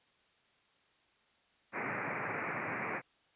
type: band-pass noise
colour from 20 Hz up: white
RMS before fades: -38 dBFS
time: 1.72-3.02 s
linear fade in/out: 50 ms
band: 100 to 2400 Hz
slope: 96 dB/octave
effects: white hiss -70 dBFS RMS until 3.35 s + resampled to 8000 Hz